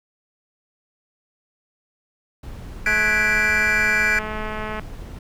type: noise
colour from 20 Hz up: brown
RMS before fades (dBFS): -34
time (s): 2.43-5.19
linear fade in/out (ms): 5
type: chord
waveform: triangle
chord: G# half-diminished seventh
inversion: third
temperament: equal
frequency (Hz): 1480 / 1661.2 / 1975.5 / 2349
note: F#6 / G#6 / B6 / D7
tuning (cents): 0 / 0 / 0 / 0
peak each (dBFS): -21 / -20 / -22 / -20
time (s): 2.86-4.19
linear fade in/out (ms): 2
type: click train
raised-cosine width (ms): 0.5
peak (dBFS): -15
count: 415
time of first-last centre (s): 2.87-4.796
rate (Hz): 215
effects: none